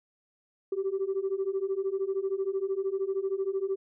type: beating tone pair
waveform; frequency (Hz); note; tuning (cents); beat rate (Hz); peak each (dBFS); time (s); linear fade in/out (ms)
sine; 380.2 / 393.2; F#4 / G4; +47 / +5; 13; -30 / -29; 0.72-3.76; 5
effects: tanh soft clip ceiling -22 dBFS